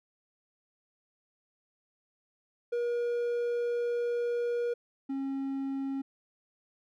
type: tone pair in turn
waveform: triangle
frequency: 477.6 / 271.6 Hz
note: A#4 / C#4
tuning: +42 / -35 cents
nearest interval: minor seventh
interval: 977 cents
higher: first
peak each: -26 / -29 dBFS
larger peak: first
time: 2.72-4.74 / 5.09-6.02 s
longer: first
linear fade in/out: 10 ms
effects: none